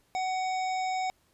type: harmonic tone with a mistuned harmonic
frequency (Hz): 748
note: F#5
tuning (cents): +19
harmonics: 1 / 3 / 5 / 7 / 9 / 10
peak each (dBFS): -28 / -38 / -46 / -45 / -50 / -53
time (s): 0.15-1.1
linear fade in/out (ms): 0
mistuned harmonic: 9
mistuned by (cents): +28
effects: pink hiss -68 dBFS RMS until 1.33 s + resampled to 32000 Hz